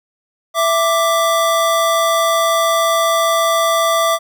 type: tone pair together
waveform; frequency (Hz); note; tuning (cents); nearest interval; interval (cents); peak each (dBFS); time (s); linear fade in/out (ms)
square; 662.1 / 1174.7; E5 / D6; +7 / 0; minor seventh; 993; -16; 0.54-4.19; 50
effects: none